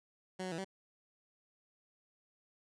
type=tone with pitch steps; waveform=15% pulse; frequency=186 / 184.8 / 164 / 192 Hz; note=F#3 / F#3 / E3 / G3; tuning=+9 / -2 / -9 / -36 cents; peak=-32 dBFS; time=0.39-0.646 s; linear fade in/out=10 ms; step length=64 ms; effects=resampled to 22050 Hz